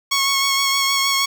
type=tone with vibrato; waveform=10% pulse; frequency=1100 Hz; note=C#6; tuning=14 cents flat; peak=-8 dBFS; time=0.11-1.26 s; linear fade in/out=10 ms; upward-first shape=sine; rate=6.4 Hz; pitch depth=19 cents each way; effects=none